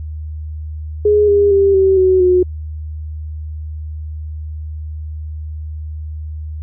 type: tone with pitch steps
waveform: sine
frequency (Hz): 417.2 / 405.8 / 394.7 / 383.9 / 373.4 / 363.2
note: G#4 / G#4 / G4 / G4 / F#4 / F#4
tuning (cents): +8 / -40 / +12 / -36 / +16 / -32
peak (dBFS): -8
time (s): 1.05-2.43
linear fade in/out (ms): 5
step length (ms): 230
effects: added 77 Hz sine -23 dBFS peak until 6.62 s

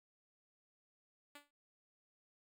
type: tone with exponential decay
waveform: 5% pulse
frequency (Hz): 290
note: D4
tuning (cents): -22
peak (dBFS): -39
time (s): 1.35-1.51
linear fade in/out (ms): 5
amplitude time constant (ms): 33
effects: none

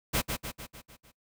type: noise with echo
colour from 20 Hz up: pink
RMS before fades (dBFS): -27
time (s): 0.13-0.22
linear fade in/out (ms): 20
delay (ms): 150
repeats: 6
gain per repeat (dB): -5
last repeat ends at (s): 1.12
effects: noise-tail reverb RT60 0.1 s tail -21 dB re dry

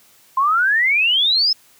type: exponential sweep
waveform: sine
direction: up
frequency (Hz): 1035 to 5274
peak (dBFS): -13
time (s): 0.37-1.53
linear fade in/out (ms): 5
effects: white hiss -52 dBFS RMS until 1.79 s + high-pass 60 Hz 12 dB/octave

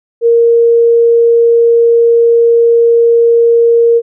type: tone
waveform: sine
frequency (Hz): 466.2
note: A#4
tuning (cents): 0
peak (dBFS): -4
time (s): 0.21-4.02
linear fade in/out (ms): 50
effects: none

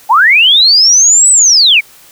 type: linear two-way sweep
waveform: sine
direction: up then down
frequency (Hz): 784 to 8100 to 2146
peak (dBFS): -3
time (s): 0.09-1.81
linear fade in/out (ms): 20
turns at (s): 1.31
effects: white hiss -40 dBFS RMS until 2.11 s

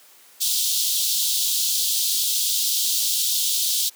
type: high-pass noise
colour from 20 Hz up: pink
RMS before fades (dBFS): -22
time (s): 0.4-3.9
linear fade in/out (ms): 20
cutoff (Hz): 3300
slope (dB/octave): 48
effects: white hiss -51 dBFS RMS until 3.95 s + high-pass 300 Hz 12 dB/octave

